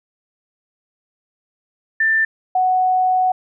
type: tone pair in turn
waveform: sine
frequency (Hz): 1780 / 741.3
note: A6 / F#5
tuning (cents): +20 / +3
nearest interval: octave + minor third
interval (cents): 1517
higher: first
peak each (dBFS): -13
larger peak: neither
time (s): 2-2.25 / 2.55-3.32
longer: second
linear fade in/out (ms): 5
effects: none